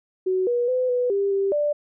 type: tone with pitch steps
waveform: sine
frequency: 373 / 482.6 / 507 / 493.7 / 398 / 393.1 / 589 Hz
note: F#4 / B4 / B4 / B4 / G4 / G4 / D5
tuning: +14 / -40 / +45 / -1 / +26 / +5 / +5 cents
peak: -19 dBFS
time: 0.26-1.73 s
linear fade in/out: 10 ms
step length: 210 ms
effects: none